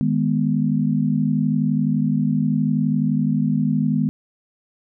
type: chord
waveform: sine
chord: G# minor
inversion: second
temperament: equal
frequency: 155.56 / 207.7 / 246.9 Hz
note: D#3 / G#3 / B3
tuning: 0 / 0 / 0 cents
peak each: -21 dBFS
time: 0.01-4.09 s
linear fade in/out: 0 ms
effects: none